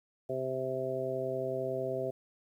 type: harmonic tone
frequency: 130.81 Hz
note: C3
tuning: in tune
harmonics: 1 / 2 / 3 / 4 / 5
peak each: -42 / -44 / -36 / -37 / -36 dBFS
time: 0.29-2.11 s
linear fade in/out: 10 ms
effects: 11-bit